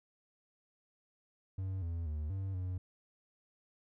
triangle tone with pitch steps, 95 / 84 / 76 / 96.4 / 91.7 Hz, F#2 / E2 / D#2 / G2 / F#2, +46 / +33 / -40 / -28 / -15 cents, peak -33 dBFS, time 1.58-2.78 s, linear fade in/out 5 ms, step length 240 ms, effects none

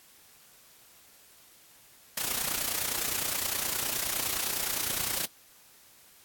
white noise with amplitude modulation, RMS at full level -28 dBFS, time 2.17-5.26 s, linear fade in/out 5 ms, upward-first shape sine, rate 29.7 Hz, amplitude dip 65%, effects white hiss -57 dBFS RMS until 6.24 s + AAC 64 kbps

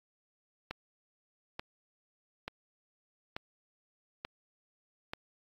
click train, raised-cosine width 0.3 ms, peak -21 dBFS, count 6, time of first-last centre 0.71-5.135 s, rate 1.13 Hz, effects AAC 32 kbps

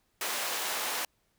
pink high-pass noise, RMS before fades -33 dBFS, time 0.21-1.05 s, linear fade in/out 2 ms, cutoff 670 Hz, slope 12 dB/octave, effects pink hiss -73 dBFS RMS until 1.38 s

